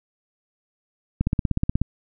click train, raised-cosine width 5 ms, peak -8 dBFS, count 11, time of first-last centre 1.21-1.816 s, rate 16.5 Hz, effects none

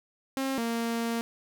sawtooth tone pair in turn, 268 / 231.5 Hz, C4 / A#3, +42 / -12 cents, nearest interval minor third, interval 254 cents, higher first, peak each -24 dBFS, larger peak neither, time 0.37-0.58 / 0.58-1.21 s, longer second, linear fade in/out 0 ms, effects none

